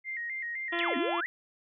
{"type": "tone with vibrato", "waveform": "sine", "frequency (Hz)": 1985, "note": "B6", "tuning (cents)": 8, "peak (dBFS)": -33, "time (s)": [0.04, 0.98], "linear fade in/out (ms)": 50, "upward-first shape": "square", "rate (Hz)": 3.9, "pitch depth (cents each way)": 95}
{"type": "harmonic tone", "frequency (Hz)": 342.5, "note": "F4", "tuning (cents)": -34, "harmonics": [1, 2, 3, 4, 5, 6, 7, 8, 9, 10], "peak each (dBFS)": [-34, -37, -39, -40, -41, -42, -42, -43, -44, -44], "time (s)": [0.72, 1.21], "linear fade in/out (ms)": 10}
{"type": "exponential two-way sweep", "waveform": "sine", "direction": "down then up", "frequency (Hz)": [3603, 242, 2061], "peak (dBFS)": -30, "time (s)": [0.79, 1.26], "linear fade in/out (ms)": 0, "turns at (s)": 0.97}
{"effects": []}